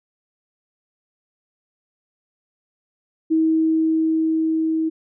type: tone with level ramp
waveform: sine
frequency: 320 Hz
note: D#4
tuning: 49 cents sharp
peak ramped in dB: -14 to -18 dBFS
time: 3.3-4.9 s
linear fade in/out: 20 ms
effects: none